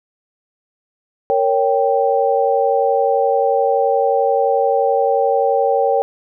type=chord; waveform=sine; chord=G diminished; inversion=first; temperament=equal with one note detuned; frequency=462.9 / 554.4 / 784 Hz; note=Bb4 / Db5 / G5; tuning=-12 / 0 / 0 cents; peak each=-17 dBFS; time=1.3-6.02 s; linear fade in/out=0 ms; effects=none